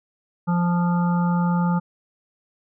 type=harmonic tone; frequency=174.61 Hz; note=F3; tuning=in tune; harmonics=1 / 3 / 5 / 7 / 8; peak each=-18 / -35 / -28 / -32 / -37 dBFS; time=0.47-1.8 s; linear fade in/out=20 ms; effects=none